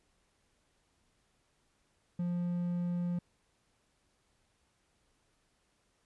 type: tone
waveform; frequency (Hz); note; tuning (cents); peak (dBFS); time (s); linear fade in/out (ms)
triangle; 175.3; F3; +7; -29; 2.19-3.19; 5
effects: pink hiss -74 dBFS RMS until 6.05 s + resampled to 24000 Hz